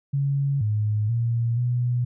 sine tone with pitch steps, 139.6 / 106.2 / 116.9 / 122.4 Hz, C#3 / G#2 / A#2 / B2, +13 / +39 / +5 / -15 cents, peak -20 dBFS, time 0.13-2.05 s, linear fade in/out 10 ms, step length 480 ms, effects none

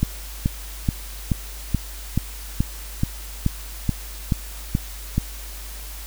click train, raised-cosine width 5 ms, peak -6 dBFS, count 13, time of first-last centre 0.03-5.18 s, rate 2.33 Hz, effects added 50 Hz sine -34 dBFS peak until 6.06 s + white hiss -39 dBFS RMS until 6.06 s

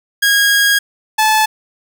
sawtooth tone pair in turn, 1638 / 867.7 Hz, G#6 / A5, -24 / -24 cents, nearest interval major seventh, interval 1100 cents, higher first, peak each -6 dBFS, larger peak neither, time 0.22-0.79 / 1.18-1.46 s, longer first, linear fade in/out 10 ms, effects none

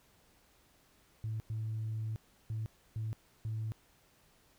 sine tone bursts at uneven times, 110 Hz, A2, in tune, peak -33 dBFS, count 5, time 1.24-1.4 / 1.5-2.16 / 2.5-2.66 / 2.96-3.13 / 3.45-3.72 s, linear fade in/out 0 ms, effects tanh soft clip ceiling -31 dBFS + pink hiss -67 dBFS RMS until 4.58 s

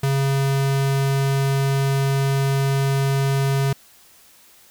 square tone, 137 Hz, C#3, 20 cents flat, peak -18 dBFS, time 0.03-3.73 s, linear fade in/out 5 ms, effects white hiss -51 dBFS RMS until 4.7 s

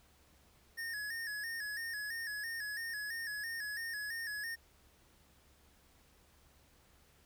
square tone with vibrato, 1760 Hz, A6, in tune, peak -39 dBFS, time 0.77-4.56 s, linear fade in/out 20 ms, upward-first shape square, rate 3 Hz, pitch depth 71 cents each way, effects added 70 Hz sine -70 dBFS peak until 7.25 s + pink hiss -67 dBFS RMS until 7.25 s

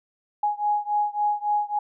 sine beating tone pair, 831 / 834.6 Hz, G#5 / G#5, +1 / +8 cents, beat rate 3.6 Hz, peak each -24 / -25 dBFS, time 0.43-1.79 s, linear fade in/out 5 ms, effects none

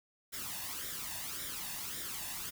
white noise with flanger, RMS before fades -41 dBFS, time 0.32-2.51 s, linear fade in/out 20 ms, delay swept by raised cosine 0.55 to 1.13 ms, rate 1.8 Hz, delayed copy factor +0.65, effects none

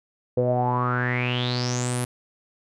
sawtooth tone with low-pass filter sweep, 123.6 Hz, B2, 2 cents sharp, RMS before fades -24 dBFS, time 0.37-2.05 s, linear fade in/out 5 ms, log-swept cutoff 490 to 11000 Hz, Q 9.7, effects none

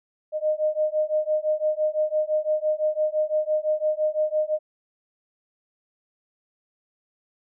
sine beating tone pair, 612 / 617.9 Hz, D#5 / D#5, -29 / -12 cents, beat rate 5.9 Hz, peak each -24 dBFS, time 0.32-4.59 s, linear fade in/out 50 ms, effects none

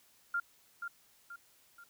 sine tone with echo, 1396.9 Hz, F6, in tune, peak -30 dBFS, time 0.34-0.4 s, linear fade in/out 5 ms, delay 480 ms, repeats 3, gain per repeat -7 dB, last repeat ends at 1.84 s, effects white hiss -66 dBFS RMS until 1.89 s

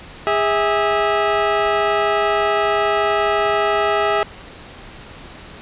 20% pulse tone pair together, 410 / 650.8 Hz, G#4 / E5, -22 / -22 cents, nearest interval minor sixth, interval 800 cents, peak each -13 dBFS, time 0.27-4.23 s, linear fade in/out 0 ms, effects pink hiss -38 dBFS RMS until 5.61 s + resampled to 8000 Hz

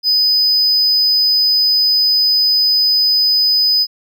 triangle tone, 5000 Hz, D#8, 8 cents sharp, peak -9 dBFS, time 0.03-3.87 s, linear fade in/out 50 ms, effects none

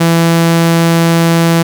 sawtooth tone, 166.8 Hz, E3, 21 cents sharp, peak -3 dBFS, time 0-1.63 s, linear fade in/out 10 ms, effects none

